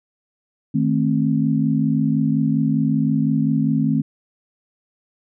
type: chord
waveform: sine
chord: A diminished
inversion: second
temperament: equal with one note detuned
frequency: 155.56 / 220 / 265.4 Hz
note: Eb3 / A3 / C4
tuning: 0 / 0 / +25 cents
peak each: -20 dBFS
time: 0.74-4.02 s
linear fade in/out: 10 ms
effects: none